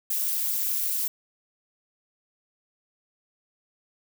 violet noise with amplitude modulation, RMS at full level -23 dBFS, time 0.1-1.08 s, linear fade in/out 5 ms, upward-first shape sine, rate 218 Hz, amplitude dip 90%, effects none

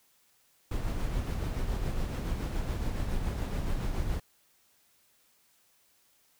brown noise with tremolo, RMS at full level -30 dBFS, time 0.71-4.2 s, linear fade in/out 5 ms, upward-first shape sine, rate 7.1 Hz, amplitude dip 35%, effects white hiss -67 dBFS RMS until 6.39 s

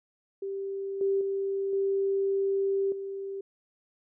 sine tone with level steps, 392 Hz, G4, in tune, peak -31 / -23 / -27 / -24 / -33 dBFS, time 0.42-3.41 s, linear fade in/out 5 ms, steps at 1.01 / 1.21 / 1.73 / 2.92 s, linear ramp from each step 2 ms, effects none

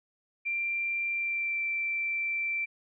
sine tone with pitch glide, 2367 to 2343 Hz, D7 to D7, +13 to -5 cents, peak -28 dBFS, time 0.45-2.66 s, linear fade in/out 20 ms, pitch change -18 cents, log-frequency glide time 1.1-1.62 s, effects none

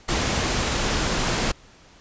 pink noise, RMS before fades -23 dBFS, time 0.08-1.52 s, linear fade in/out 10 ms, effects pink hiss -51 dBFS RMS until 2 s + resampled to 16000 Hz

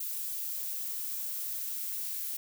violet noise with high-pass filter sweep, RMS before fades -36 dBFS, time 0-2.37 s, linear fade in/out 5 ms, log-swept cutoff 290 to 1700 Hz, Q 1.2, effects none

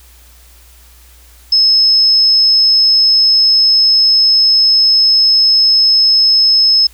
sine tone, 5190 Hz, E8, 28 cents flat, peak -6 dBFS, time 1.52-6.87 s, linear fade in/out 5 ms, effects added 60 Hz sine -41 dBFS peak until 6.93 s + white hiss -45 dBFS RMS until 6.93 s

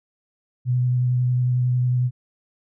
sine tone with vibrato, 124.8 Hz, B2, 19 cents sharp, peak -17 dBFS, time 0.65-2.11 s, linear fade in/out 50 ms, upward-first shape sine, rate 11 Hz, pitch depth 14 cents each way, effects none

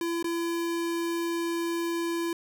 square tone with dropouts, 337.7 Hz, E4, 42 cents sharp, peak -28 dBFS, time 0.01-2.33 s, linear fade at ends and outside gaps 2 ms, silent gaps 0.227-0.243 s, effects none

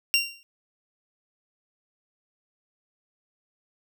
25% pulse tone with exponential decay, 2766 Hz, F7, 17 cents flat, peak -12 dBFS, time 0.14-0.43 s, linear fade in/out 0 ms, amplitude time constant 61 ms, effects none

